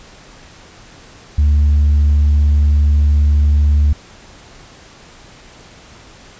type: tone with tanh clipping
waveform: sine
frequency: 73.42 Hz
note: D2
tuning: in tune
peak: -9 dBFS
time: 1.38-3.93 s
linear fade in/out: 5 ms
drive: 1 dB
effects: pink hiss -41 dBFS RMS until 6.39 s + resampled to 16000 Hz

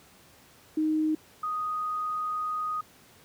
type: tone pair in turn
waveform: sine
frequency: 311.1 / 1244.4 Hz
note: D#4 / D#6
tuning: 0 / 0 cents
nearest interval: 2 octaves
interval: 2400 cents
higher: second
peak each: -23 / -28 dBFS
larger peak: first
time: 0.77-1.15 / 1.43-2.81 s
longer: second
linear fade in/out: 5 ms
effects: pink hiss -56 dBFS RMS until 3.24 s + high-pass 80 Hz 12 dB/octave

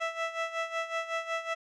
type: tone with tremolo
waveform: 15% pulse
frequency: 659.3 Hz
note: E5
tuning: in tune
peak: -22 dBFS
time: 0-1.55 s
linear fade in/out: 20 ms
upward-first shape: sine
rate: 5.4 Hz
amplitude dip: 75%
effects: low-pass 4000 Hz 12 dB/octave

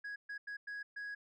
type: tone bursts at uneven times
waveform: sine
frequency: 1661.2 Hz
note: G#6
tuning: in tune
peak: -38 dBFS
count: 5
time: 0.04-0.16 / 0.29-0.38 / 0.47-0.57 / 0.67-0.83 / 0.96-1.15 s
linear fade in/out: 10 ms
effects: tanh soft clip ceiling -40 dBFS

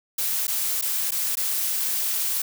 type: noise with dropouts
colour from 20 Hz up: blue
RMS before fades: -25 dBFS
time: 0.18-2.42 s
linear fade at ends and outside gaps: 5 ms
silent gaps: 0.47-0.479 / 0.814-0.822 / 1.109-1.118 / 1.355-1.37 s
effects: none

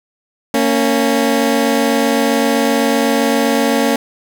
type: tone pair together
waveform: 20% pulse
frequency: 230.1 / 277.9 Hz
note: A#3 / C#4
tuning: -22 / +4 cents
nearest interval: minor third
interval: 326 cents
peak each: -10 dBFS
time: 0.54-3.96 s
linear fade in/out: 2 ms
effects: none

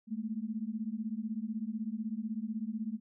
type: beating tone pair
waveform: sine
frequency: 211.2 / 227.2 Hz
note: G#3 / A#3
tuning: +29 / -44 cents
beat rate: 16 Hz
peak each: -37 / -37 dBFS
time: 0.07-3 s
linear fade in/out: 50 ms
effects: none

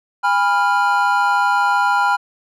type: chord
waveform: triangle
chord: F diminished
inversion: first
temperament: equal with one note detuned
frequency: 814.9 / 987.8 / 1396.9 Hz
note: Ab5 / Cb6 / F6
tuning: -33 / 0 / 0 cents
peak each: -16 dBFS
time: 0.23-2.17 s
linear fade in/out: 20 ms
effects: none

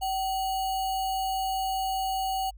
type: tone with sample-and-hold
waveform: sine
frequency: 765 Hz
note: G5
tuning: 42 cents flat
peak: -26 dBFS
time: 0.01-2.51 s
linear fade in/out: 20 ms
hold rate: 3675 Hz
effects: added 50 Hz sine -44 dBFS peak until 2.57 s

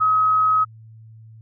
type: tone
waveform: sine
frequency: 1272 Hz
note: D#6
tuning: 38 cents sharp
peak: -14 dBFS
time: 0-0.65 s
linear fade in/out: 20 ms
effects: added 111 Hz sine -41 dBFS peak until 1.41 s

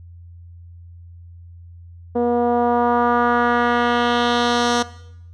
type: tone with low-pass filter sweep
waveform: 10% pulse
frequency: 240 Hz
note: B3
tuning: 49 cents flat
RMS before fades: -18 dBFS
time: 2.15-4.83 s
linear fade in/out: 10 ms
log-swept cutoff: 500 to 6000 Hz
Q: 1.6
effects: noise-tail reverb RT60 0.8 s tail -17 dB re dry + added 86 Hz sine -38 dBFS peak until 5.33 s

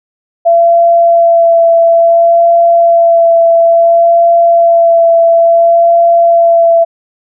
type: tone with vibrato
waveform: sine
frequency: 675 Hz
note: E5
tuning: 41 cents sharp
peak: -3 dBFS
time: 0.45-6.85 s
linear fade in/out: 20 ms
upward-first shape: sine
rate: 0.58 Hz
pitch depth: 14 cents each way
effects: none

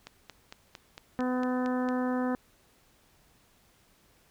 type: click train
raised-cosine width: 0.2 ms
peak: -25 dBFS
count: 9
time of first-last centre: 0.07-1.888 s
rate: 4.4 Hz
type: harmonic tone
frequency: 252.1 Hz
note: B3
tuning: 36 cents sharp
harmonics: 1 / 2 / 3 / 4 / 5 / 6 / 7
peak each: -28 / -34 / -38 / -40 / -42 / -44 / -45 dBFS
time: 1.19-2.35 s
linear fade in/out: 0 ms
effects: pink hiss -64 dBFS RMS until 4.3 s

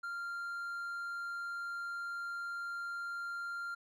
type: tone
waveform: triangle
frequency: 1391 Hz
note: F6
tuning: 7 cents flat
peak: -36 dBFS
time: 0.03-3.75 s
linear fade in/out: 10 ms
effects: none

